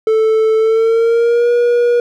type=tone with pitch glide; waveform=triangle; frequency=440 to 479.8 Hz; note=A4 to A#4; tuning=0 to +50 cents; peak=-7 dBFS; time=0.07-2 s; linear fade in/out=2 ms; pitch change=+150 cents; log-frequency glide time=0.57-1.51 s; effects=none